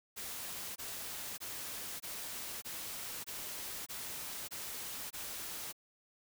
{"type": "noise bursts", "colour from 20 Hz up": "white", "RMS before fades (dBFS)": -43, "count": 9, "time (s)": [0.16, 5.728], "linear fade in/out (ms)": 20, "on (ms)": 600, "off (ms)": 21, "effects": []}